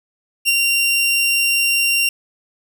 sawtooth tone with ADSR envelope, 2765 Hz, F7, 18 cents flat, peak -8 dBFS, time 0.45-2.09 s, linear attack 35 ms, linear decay 29 ms, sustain -3 dB, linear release 3 ms, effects none

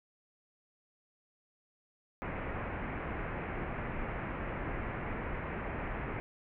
pink low-pass noise, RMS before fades -38 dBFS, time 2.22-6.2 s, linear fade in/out 0 ms, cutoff 2400 Hz, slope 48 dB/octave, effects none

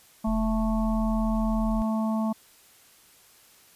harmonic tone, 220 Hz, A3, in tune, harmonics 1 / 3 / 4 / 5, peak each -24 / -34 / -36 / -38 dBFS, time 0.24-2.33 s, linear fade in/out 10 ms
sine tone, 41.55 Hz, E1, 15 cents sharp, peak -28 dBFS, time 0.27-1.82 s, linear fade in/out 0 ms
effects white hiss -56 dBFS RMS until 3.75 s + resampled to 32000 Hz

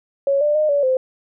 sine tone with pitch steps, 555 / 593 / 612 / 572 / 518 Hz, C#5 / D5 / D#5 / D5 / C5, +2 / +17 / -29 / -46 / -17 cents, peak -14 dBFS, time 0.27-0.97 s, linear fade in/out 2 ms, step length 140 ms, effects none

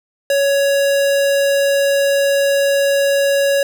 square tone, 558 Hz, C#5, 11 cents sharp, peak -13 dBFS, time 0.3-3.63 s, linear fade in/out 2 ms, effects none

